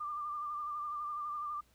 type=tone with vibrato; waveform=sine; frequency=1189 Hz; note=D6; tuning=21 cents sharp; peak=-36 dBFS; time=0-1.61 s; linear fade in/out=10 ms; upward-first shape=sine; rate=12 Hz; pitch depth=35 cents each way; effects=added 60 Hz sine -70 dBFS peak until 1.74 s + pink hiss -70 dBFS RMS until 1.74 s